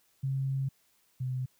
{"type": "tone pair in turn", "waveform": "sine", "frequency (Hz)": [134.9, 128.41], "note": ["C#3", "C3"], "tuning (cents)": [-47, -32], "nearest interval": "minor second", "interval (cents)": 85, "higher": "first", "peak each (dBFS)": [-28, -30], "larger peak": "first", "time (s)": [[0.23, 0.69], [1.2, 1.46]], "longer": "first", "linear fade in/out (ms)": 10, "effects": ["white hiss -69 dBFS RMS until 1.59 s"]}